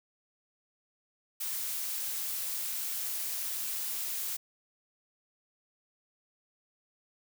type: noise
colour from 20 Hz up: blue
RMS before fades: -35 dBFS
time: 1.4-4.37 s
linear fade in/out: 10 ms
effects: none